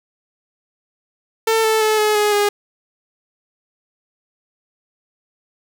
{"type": "tone with pitch steps", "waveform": "sawtooth", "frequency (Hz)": [447.2, 439.8, 432.5, 425.3, 418.2, 411.3], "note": ["A4", "A4", "A4", "G#4", "G#4", "G#4"], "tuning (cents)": [28, -1, -30, 41, 12, -17], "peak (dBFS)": -10, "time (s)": [1.47, 2.49], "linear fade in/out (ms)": 5, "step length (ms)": 170, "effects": []}